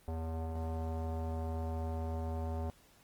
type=tone with low-pass filter; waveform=square; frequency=81 Hz; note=E2; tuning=30 cents flat; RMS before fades=-37 dBFS; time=0.08-2.7 s; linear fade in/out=0 ms; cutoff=770 Hz; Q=2.4; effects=pink hiss -64 dBFS RMS until 3.03 s + Opus 24 kbps